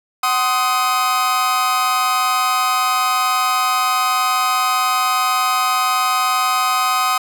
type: chord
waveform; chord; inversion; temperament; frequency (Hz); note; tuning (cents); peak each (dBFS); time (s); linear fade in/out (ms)
40% pulse; C diminished; second; just; 753.5 / 1046.5 / 1255.8; Gb5 / C6 / Eb6; +31 / 0 / +16; -21 / -21 / -16; 0.23-7.18; 5
effects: none